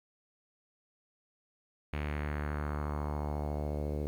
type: tone with low-pass filter sweep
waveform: sawtooth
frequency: 74.1 Hz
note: D2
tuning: 16 cents sharp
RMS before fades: -35 dBFS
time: 1.93-4.07 s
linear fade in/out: 0 ms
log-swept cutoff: 2500 to 460 Hz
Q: 2.4
effects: 10-bit